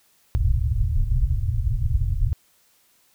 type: low-pass noise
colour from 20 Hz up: pink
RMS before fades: -21 dBFS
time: 0.35-2.33 s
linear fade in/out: 0 ms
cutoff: 130 Hz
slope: 96 dB/octave
effects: white hiss -61 dBFS RMS until 3.14 s